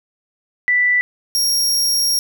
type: tone pair in turn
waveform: sine / sawtooth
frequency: 1975.5 / 5588 Hz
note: B6 / F8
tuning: 0 / 0 cents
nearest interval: octave + tritone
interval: 1800 cents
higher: second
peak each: -12 dBFS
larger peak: neither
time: 0.68-1.01 / 1.35-2.19 s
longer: second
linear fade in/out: 0 ms
effects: none